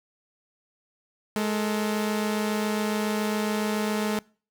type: tone pair together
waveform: sawtooth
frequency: 211 / 449.2 Hz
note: G#3 / A4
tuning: +28 / +36 cents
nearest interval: octave + minor second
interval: 1308 cents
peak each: -21 / -28 dBFS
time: 1.36-4.19 s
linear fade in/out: 0 ms
effects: noise-tail reverb RT60 0.4 s tail -24 dB re dry